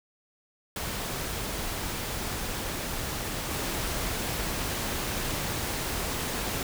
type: noise with level steps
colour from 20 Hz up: pink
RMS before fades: -33 / -31 dBFS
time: 0.76-6.63 s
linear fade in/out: 2 ms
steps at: 3.5 s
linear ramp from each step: 10 ms
effects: none